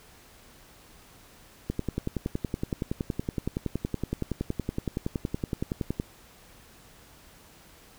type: click train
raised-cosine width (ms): 3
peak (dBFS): -15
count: 47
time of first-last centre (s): 1.7-5.999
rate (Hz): 10.7
effects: pink hiss -54 dBFS RMS until 7.98 s